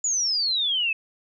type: exponential sweep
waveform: sine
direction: down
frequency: 7040 to 2554 Hz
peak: -21 dBFS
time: 0.04-0.93 s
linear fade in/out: 5 ms
effects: none